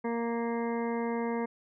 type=harmonic tone; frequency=233.1 Hz; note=A#3; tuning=in tune; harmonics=1 / 2 / 3 / 4 / 5 / 7 / 8 / 9; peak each=-32 / -33 / -42 / -38 / -46 / -48 / -50 / -46 dBFS; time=0.04-1.46 s; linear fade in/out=10 ms; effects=none